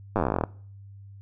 slowing click train, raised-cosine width 1 ms, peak -10 dBFS, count 18, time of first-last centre 0.16-0.438 s, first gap 9 ms, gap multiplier 1.07, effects noise-tail reverb RT60 0.5 s tail -22 dB re dry + added 99 Hz sine -43 dBFS peak until 1.21 s

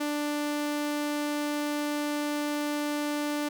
sawtooth tone, 294.7 Hz, D4, 6 cents sharp, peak -24 dBFS, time 0-3.49 s, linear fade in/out 10 ms, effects none

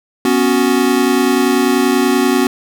square chord, B suspended second, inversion none, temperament equal, 246.9 / 277.2 / 370 Hz, B3 / C#4 / F#4, 0 / 0 / 0 cents, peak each -16 dBFS, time 0.25-2.47 s, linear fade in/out 2 ms, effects none

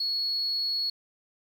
sine tone, 4355 Hz, C#8, 31 cents flat, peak -25 dBFS, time 0-0.9 s, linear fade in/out 5 ms, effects tanh soft clip ceiling -21 dBFS + 9-bit

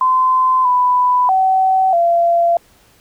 sine tone with pitch steps, 1029 / 994 / 759 / 684 Hz, C6 / B5 / F#5 / F5, -29 / +11 / +44 / -36 cents, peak -10 dBFS, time 0.01-2.57 s, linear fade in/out 2 ms, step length 640 ms, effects pink hiss -51 dBFS RMS until 3 s

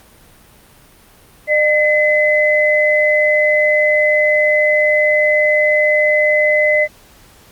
sine tone pair together, 604.4 / 2030 Hz, D5 / B6, +50 / +47 cents, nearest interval octave + major sixth, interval 2097 cents, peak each -13 dBFS, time 1.47-6.88 s, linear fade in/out 50 ms, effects pink hiss -46 dBFS RMS until 7.51 s + Opus 48 kbps

